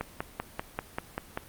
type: click train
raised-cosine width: 0.5 ms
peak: -15 dBFS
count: 8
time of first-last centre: 0.01-1.375 s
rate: 5.13 Hz
effects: pink hiss -51 dBFS RMS until 1.48 s + Opus 32 kbps